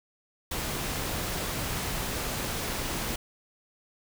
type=noise; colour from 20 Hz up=pink; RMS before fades=-32 dBFS; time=0.51-3.16 s; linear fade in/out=5 ms; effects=none